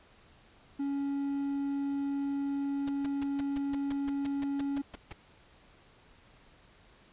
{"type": "tone", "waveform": "triangle", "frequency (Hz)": 279.6, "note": "C#4", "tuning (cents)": 15, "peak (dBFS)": -28, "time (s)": [0.79, 4.82], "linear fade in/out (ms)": 10}
{"type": "noise bursts", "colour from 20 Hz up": "pink", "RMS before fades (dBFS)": -42, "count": 14, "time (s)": [2.87, 5.128], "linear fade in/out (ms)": 5, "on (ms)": 22, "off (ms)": 150}
{"effects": ["pink hiss -60 dBFS RMS until 7.12 s", "resampled to 8000 Hz"]}